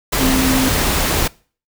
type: tone in noise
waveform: sine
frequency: 261.6 Hz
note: C4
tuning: in tune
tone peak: -15 dBFS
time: 0.2-0.69 s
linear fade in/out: 10 ms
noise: pink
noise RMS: -17 dBFS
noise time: 0.12-1.28 s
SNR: -1 dB
effects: noise-tail reverb RT60 0.4 s tail -23 dB re dry